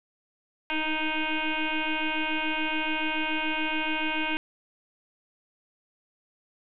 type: tone with frequency modulation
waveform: sine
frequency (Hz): 1244.5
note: D#6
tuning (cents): 0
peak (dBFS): -25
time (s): 0.7-4.37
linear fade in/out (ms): 0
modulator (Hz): 312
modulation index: 5.3
effects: none